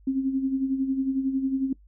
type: tone with tremolo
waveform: sine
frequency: 267.2 Hz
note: C4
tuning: 36 cents sharp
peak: -20 dBFS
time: 0.07-1.73 s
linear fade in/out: 5 ms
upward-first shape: sine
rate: 11 Hz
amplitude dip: 60%
effects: noise-tail reverb RT60 0.1 s tail -20 dB re dry + added 50 Hz sine -51 dBFS peak until 1.87 s

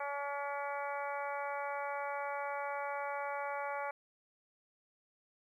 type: harmonic tone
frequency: 284 Hz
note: C#4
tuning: 42 cents sharp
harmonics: 2 / 3 / 4 / 5 / 6 / 7 / 8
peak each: -41 / -40 / -44 / -45 / -52 / -49 / -48 dBFS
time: 0-3.91 s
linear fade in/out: 5 ms
effects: 12-bit

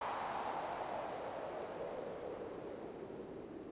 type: noise with low-pass filter sweep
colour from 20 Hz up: blue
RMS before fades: -44 dBFS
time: 0.01-3.71 s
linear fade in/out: 5 ms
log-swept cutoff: 900 to 330 Hz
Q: 2.6
effects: resampled to 8000 Hz

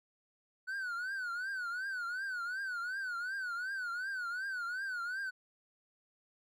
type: tone with vibrato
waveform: triangle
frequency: 1487 Hz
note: F#6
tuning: 8 cents sharp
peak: -34 dBFS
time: 0.67-5.31 s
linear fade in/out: 20 ms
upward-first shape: triangle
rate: 2.7 Hz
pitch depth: 150 cents each way
effects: none

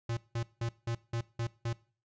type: tone bursts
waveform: square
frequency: 116.54 Hz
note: A#2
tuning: in tune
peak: -32 dBFS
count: 7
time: 0.09-1.73 s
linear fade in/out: 5 ms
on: 80 ms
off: 180 ms
effects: noise-tail reverb RT60 0.4 s tail -20 dB re dry + resampled to 16000 Hz

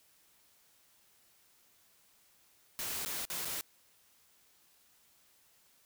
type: noise with dropouts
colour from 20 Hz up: white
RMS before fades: -38 dBFS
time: 2.79-3.61 s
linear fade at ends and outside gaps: 0 ms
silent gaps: 3.05-3.06 / 3.252-3.301 / 3.449-3.454 s
effects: white hiss -67 dBFS RMS until 5.85 s

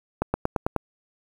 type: accelerating click train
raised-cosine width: 1 ms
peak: -8 dBFS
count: 6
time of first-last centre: 0.22-0.763 s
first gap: 120 ms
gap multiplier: 0.95
effects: 7-bit

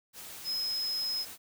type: tone in noise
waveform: sine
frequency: 5120 Hz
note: D#8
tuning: 49 cents sharp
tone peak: -30 dBFS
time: 0.44-1.26 s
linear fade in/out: 50 ms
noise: white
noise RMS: -45 dBFS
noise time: 0.13-1.38 s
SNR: +12 dB
effects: none

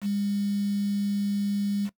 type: tone with quantisation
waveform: sine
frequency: 202.1 Hz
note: G#3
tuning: 47 cents flat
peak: -24 dBFS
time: 0.01-1.9 s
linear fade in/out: 50 ms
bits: 7
effects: noise-tail reverb RT60 0.1 s tail -20 dB re dry

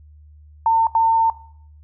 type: tone bursts at uneven times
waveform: sine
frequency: 904 Hz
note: A5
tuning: 47 cents sharp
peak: -12 dBFS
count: 2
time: 0.66-0.87 / 0.95-1.3 s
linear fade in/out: 2 ms
effects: noise-tail reverb RT60 0.6 s tail -19 dB re dry + added 75 Hz sine -43 dBFS peak until 1.83 s

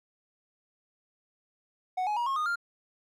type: tone with pitch steps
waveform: triangle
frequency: 740 / 840.3 / 954.1 / 1083.4 / 1230.2 / 1396.9 Hz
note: F#5 / G#5 / A#5 / C#6 / D#6 / F6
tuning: 0 / +20 / +40 / -40 / -20 / 0 cents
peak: -25 dBFS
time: 1.97-2.558 s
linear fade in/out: 10 ms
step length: 98 ms
effects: none

